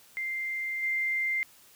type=tone with level steps; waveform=sine; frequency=2093 Hz; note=C7; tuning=in tune; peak=-30 / -26 dBFS; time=0.17-1.43 s; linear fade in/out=0 ms; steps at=0.82 s; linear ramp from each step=20 ms; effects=white hiss -57 dBFS RMS until 1.75 s